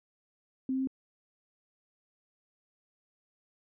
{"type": "tone with pitch steps", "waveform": "sine", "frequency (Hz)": [261.6, 263.4, 265.3], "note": ["C4", "C4", "C4"], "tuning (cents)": [0, 12, 24], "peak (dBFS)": -28, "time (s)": [0.69, 0.873], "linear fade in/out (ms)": 2, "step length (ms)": 61, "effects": []}